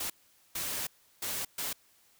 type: noise bursts at uneven times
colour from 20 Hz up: white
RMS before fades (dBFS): -35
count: 4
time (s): 0-0.1 / 0.55-0.87 / 1.22-1.45 / 1.58-1.73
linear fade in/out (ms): 5
effects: white hiss -65 dBFS RMS until 2.19 s